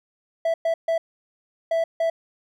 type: tone bursts at uneven times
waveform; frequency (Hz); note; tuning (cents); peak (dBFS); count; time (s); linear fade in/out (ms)
triangle; 659.3; E5; 0; -17; 5; 0.45-0.54 / 0.65-0.74 / 0.88-0.98 / 1.71-1.84 / 2-2.1; 5
effects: none